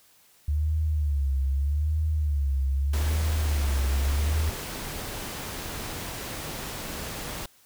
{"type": "tone with vibrato", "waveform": "sine", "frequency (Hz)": 72.5, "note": "D2", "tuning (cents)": -22, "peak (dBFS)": -22, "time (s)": [0.48, 4.5], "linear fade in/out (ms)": 5, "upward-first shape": "sine", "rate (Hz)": 0.81, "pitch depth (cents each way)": 130}
{"type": "noise", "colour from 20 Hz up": "pink", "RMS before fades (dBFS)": -35, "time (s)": [2.93, 7.46], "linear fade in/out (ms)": 5}
{"effects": ["white hiss -59 dBFS RMS until 7.65 s"]}